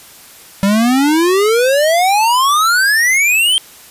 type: exponential sweep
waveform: square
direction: up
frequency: 192.6 to 3193 Hz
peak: -10 dBFS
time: 0.63-3.58 s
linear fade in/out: 0 ms
effects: white hiss -39 dBFS RMS until 3.9 s + resampled to 32000 Hz